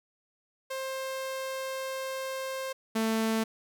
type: tone pair in turn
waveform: sawtooth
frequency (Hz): 529 / 222.4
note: C5 / A3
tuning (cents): +19 / +19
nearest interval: octave + minor third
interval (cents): 1500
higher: first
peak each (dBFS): -29 / -22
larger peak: second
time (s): 0.7-2.73 / 2.95-3.44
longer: first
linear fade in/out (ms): 10
effects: none